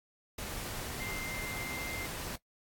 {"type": "tone in noise", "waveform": "sine", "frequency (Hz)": 2093, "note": "C7", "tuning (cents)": 0, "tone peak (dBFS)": -40, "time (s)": [1, 2.06], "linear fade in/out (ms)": 5, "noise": "pink", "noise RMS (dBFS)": -40, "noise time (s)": [0.38, 2.36], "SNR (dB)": -3, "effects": ["noise-tail reverb RT60 0.1 s tail -18 dB re dry", "AAC 64 kbps"]}